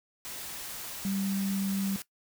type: tone in noise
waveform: sine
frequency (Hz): 195.5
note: G3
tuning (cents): -4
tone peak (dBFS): -28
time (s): 1.05-1.96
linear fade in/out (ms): 0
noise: white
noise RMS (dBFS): -40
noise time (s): 0.25-2.02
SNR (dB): +9
effects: noise-tail reverb RT60 0.1 s tail -17 dB re dry